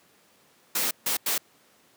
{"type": "noise bursts at uneven times", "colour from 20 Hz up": "white", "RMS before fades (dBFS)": -26, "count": 3, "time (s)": [[0.75, 0.91], [1.06, 1.17], [1.26, 1.38]], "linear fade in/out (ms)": 5, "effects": ["pink hiss -60 dBFS RMS until 1.96 s", "high-pass 200 Hz 12 dB/octave"]}